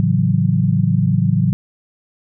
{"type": "chord", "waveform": "sine", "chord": "F# minor seventh", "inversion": "first", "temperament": "equal", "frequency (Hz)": [110, 138.59, 164.81, 185], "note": ["A2", "C#3", "E3", "F#3"], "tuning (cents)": [0, 0, 0, 0], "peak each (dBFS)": -18, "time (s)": [0, 1.53], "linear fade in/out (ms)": 0, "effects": []}